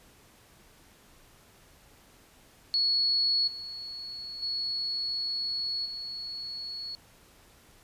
sine tone with level steps, 4373 Hz, C#8, 24 cents flat, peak -23 / -37 / -29 / -35 dBFS, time 2.74-6.95 s, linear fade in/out 0 ms, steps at 3.47 / 4.42 / 5.85 s, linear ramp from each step 10 ms, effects pink hiss -58 dBFS RMS until 7.83 s + resampled to 32000 Hz

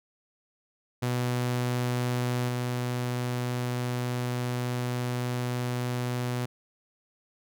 sawtooth tone with level steps, 123.4 Hz, B2, 1 cent flat, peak -22 / -24 dBFS, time 1.02-6.46 s, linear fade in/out 10 ms, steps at 2.48 s, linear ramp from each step 10 ms, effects none

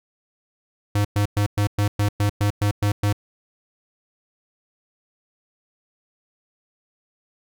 square tone bursts, 102.7 Hz, G#2, 19 cents flat, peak -18 dBFS, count 11, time 0.95-3.128 s, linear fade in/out 5 ms, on 98 ms, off 110 ms, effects none

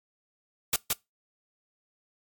white noise with echo, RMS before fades -24 dBFS, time 0.73-0.76 s, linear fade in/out 2 ms, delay 170 ms, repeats 1, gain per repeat -2 dB, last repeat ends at 0.93 s, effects noise-tail reverb RT60 0.2 s tail -23 dB re dry + MP3 96 kbps

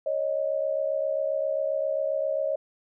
sine tone pair together, 552.5 / 620 Hz, C#5 / D#5, -6 / -6 cents, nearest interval major second, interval 200 cents, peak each -27 dBFS, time 0.06-2.56 s, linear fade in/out 5 ms, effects none

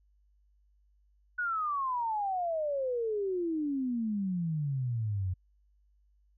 sine exponential sweep, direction down, 1483 to 88.8 Hz, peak -29 dBFS, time 1.38-5.34 s, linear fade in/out 10 ms, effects added 50 Hz sine -64 dBFS peak until 6.37 s

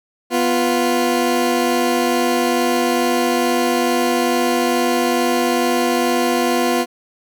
20% pulse tone pair together, 246.9 / 349.2 Hz, B3 / F4, 0 / 0 cents, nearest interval tritone, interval 600 cents, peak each -13 dBFS, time 0.3-6.86 s, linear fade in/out 50 ms, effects none

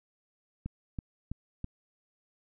click train, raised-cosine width 5 ms, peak -23 dBFS, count 4, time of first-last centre 0.66-1.644 s, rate 3.05 Hz, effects none

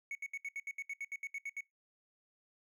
triangle tone bursts, 2217 Hz, C#7, in tune, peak -36 dBFS, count 14, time 0.11-1.607 s, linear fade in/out 2 ms, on 41 ms, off 71 ms, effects noise-tail reverb RT60 0.2 s tail -24 dB re dry

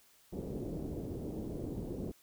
white low-pass noise, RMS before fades -40 dBFS, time 0.32-2.12 s, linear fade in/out 10 ms, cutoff 420 Hz, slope 24 dB/octave, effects white hiss -65 dBFS RMS until 2.22 s

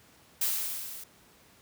blue noise with level ramp, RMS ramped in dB -27 to -44 dBFS, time 0.41-1.04 s, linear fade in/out 5 ms, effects pink hiss -59 dBFS RMS until 1.61 s + high-pass 80 Hz 12 dB/octave

